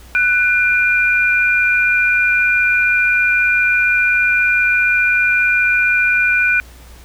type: tone pair together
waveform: sine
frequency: 1487 / 2399 Hz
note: F#6 / D7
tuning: +8 / +36 cents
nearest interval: minor sixth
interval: 828 cents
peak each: -14 dBFS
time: 0.15-6.6 s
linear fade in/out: 0 ms
effects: added 60 Hz sine -38 dBFS peak until 7.04 s + pink hiss -44 dBFS RMS until 7.04 s